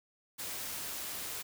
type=noise; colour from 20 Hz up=white; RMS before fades=-40 dBFS; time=0.38-1.43 s; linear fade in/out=20 ms; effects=none